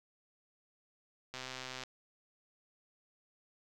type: click train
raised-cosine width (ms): 0.2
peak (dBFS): -25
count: 65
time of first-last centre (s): 1.34-1.836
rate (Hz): 129
effects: none